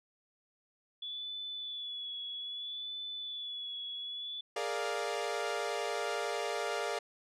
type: tone with vibrato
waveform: sine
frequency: 3433 Hz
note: A7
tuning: 43 cents flat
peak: -38 dBFS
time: 1.02-4.41 s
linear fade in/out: 5 ms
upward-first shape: sine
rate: 0.62 Hz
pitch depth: 35 cents each way
type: chord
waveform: sawtooth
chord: Bb dominant seventh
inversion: third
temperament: equal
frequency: 415.3 / 466.2 / 587.3 / 698.5 Hz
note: Ab4 / Bb4 / D5 / F5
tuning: 0 / 0 / 0 / 0 cents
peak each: -35 dBFS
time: 4.56-6.99 s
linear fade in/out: 5 ms
effects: low-pass 8000 Hz 12 dB/octave